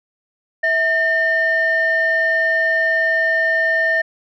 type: tone pair together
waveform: sine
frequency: 651 / 1809.7 Hz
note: E5 / A6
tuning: -22 / +48 cents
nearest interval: octave + tritone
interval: 1770 cents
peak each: -19 / -14 dBFS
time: 0.63-4.02 s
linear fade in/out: 10 ms
effects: tanh soft clip ceiling -9 dBFS